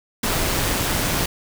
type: noise with amplitude modulation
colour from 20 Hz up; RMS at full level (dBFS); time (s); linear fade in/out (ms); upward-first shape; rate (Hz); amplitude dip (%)
pink; -20; 0.23-1.26; 5; sine; 179; 35
effects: none